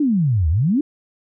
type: exponential two-way sweep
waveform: sine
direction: down then up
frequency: 313 to 73.42 to 313 Hz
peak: -14 dBFS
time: 0-0.81 s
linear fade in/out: 5 ms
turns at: 0.49 s
effects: none